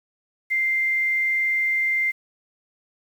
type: tone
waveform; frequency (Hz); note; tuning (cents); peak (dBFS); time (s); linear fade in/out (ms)
sine; 2093; C7; 0; -19; 0.5-2.12; 20
effects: 8-bit